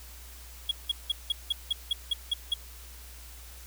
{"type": "tone bursts", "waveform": "triangle", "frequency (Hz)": 3322, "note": "G#7", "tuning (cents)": 0, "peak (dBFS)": -22, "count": 10, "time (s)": [0.69, 2.54], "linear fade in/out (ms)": 5, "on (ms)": 23, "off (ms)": 180, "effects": ["added 60 Hz sine -46 dBFS peak until 3.66 s", "white hiss -50 dBFS RMS until 3.66 s"]}